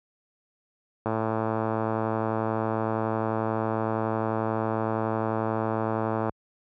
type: click train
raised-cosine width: 1 ms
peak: -13 dBFS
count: 582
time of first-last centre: 1.06-6.294 s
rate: 111 Hz
effects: high-pass 60 Hz 12 dB/octave